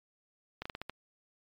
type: slowing click train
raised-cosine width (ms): 0.3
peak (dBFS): -22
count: 6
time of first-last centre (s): 0.62-0.896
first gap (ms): 35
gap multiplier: 1.23
effects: MP3 96 kbps